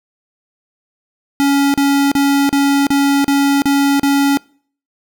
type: tone bursts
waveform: square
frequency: 280 Hz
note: C#4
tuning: 18 cents sharp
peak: -11 dBFS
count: 8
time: 1.4-4.372 s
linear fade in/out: 0 ms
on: 340 ms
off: 36 ms
effects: noise-tail reverb RT60 0.5 s tail -25 dB re dry